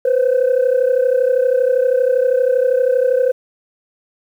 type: tone pair together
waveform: sine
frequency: 493.9 / 526.5 Hz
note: B4 / C5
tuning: 0 / +11 cents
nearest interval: minor second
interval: 111 cents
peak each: -13 dBFS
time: 0.05-3.32 s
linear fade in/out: 5 ms
effects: tanh soft clip ceiling -8 dBFS + 8-bit